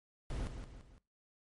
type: noise with echo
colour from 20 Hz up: brown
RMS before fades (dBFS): -38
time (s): 0.3-0.47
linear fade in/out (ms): 0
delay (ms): 170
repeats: 3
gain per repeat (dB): -7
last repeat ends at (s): 0.98
effects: noise-tail reverb RT60 0.3 s tail -21 dB re dry + MP3 48 kbps